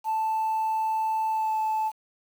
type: tone with pitch glide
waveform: sine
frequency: 880 to 872.4 Hz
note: A5 to A5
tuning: 0 to -15 cents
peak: -22 dBFS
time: 0.04-1.92 s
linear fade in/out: 50 ms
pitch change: -15 cents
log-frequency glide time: 1.3-1.57 s
effects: tanh soft clip ceiling -20 dBFS + 8-bit